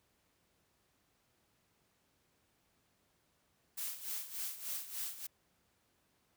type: noise with tremolo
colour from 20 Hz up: blue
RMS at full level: -39 dBFS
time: 3.77-5.27 s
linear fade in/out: 10 ms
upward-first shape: sine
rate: 3.4 Hz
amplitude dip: 75%
effects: pink hiss -75 dBFS RMS until 6.36 s + high-pass 60 Hz 12 dB/octave